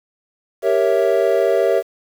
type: chord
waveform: triangle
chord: G diminished seventh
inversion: none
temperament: equal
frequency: 392 / 466.2 / 554.4 / 659.3 Hz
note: G4 / Bb4 / Db5 / Fb5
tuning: 0 / 0 / 0 / 0 cents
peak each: -17 dBFS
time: 0.62-1.83 s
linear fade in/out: 50 ms
effects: 7-bit